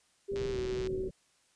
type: tone with pitch glide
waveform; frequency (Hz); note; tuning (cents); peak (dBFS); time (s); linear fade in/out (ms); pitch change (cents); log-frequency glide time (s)
sine; 397.3 to 376.7; G4 to F#4; +23 to +31; -32; 0.28-1.09; 20; -92; 0.5-0.58
type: low-pass noise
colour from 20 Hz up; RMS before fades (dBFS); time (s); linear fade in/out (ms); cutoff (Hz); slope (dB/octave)
pink; -41; 0.31-1.11; 10; 560; 96
type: click train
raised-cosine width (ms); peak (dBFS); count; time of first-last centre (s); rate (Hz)
0.2; -28; 64; 0.36-0.872; 123
effects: white hiss -69 dBFS RMS until 1.55 s + resampled to 22050 Hz